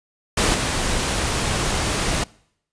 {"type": "noise with level steps", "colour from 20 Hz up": "pink", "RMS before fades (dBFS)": [-18, -22], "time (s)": [0.37, 2.24], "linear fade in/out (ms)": 5, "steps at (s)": 0.54, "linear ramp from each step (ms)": 5, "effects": ["noise-tail reverb RT60 0.7 s tail -24 dB re dry", "resampled to 22050 Hz"]}